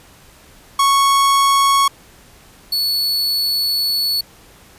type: tone pair in turn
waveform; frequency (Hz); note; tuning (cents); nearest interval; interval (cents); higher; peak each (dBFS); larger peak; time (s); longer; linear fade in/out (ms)
45% pulse; 1106 / 4424; C#6 / C#8; -4 / -4; 2 octaves; 2400; second; -11 / -15; first; 0.79-1.88 / 2.72-4.21; second; 5
effects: pink hiss -46 dBFS RMS until 4.78 s + resampled to 32000 Hz